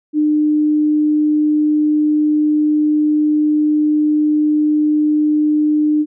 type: tone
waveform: sine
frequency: 302 Hz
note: D4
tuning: 48 cents sharp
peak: -11 dBFS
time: 0.13-6.06 s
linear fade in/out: 50 ms
effects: none